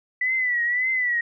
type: tone with vibrato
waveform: sine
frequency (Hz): 1975.5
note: B6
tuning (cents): 0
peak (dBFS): -20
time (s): 0.21-1.21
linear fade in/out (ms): 5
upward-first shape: triangle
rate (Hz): 1.8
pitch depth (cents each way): 91
effects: none